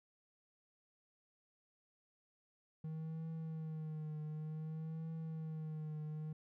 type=tone with vibrato; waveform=triangle; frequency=157.3 Hz; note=D#3; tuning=19 cents sharp; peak=-39 dBFS; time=2.84-6.33 s; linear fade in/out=5 ms; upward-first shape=triangle; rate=0.55 Hz; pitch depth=53 cents each way; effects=none